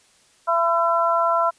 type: harmonic tone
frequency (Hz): 336.3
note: E4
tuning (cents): +35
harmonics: 2 / 3 / 4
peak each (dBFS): -21 / -21 / -21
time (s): 0.47-1.51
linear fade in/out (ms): 20
effects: white hiss -57 dBFS RMS until 1.58 s + resampled to 22050 Hz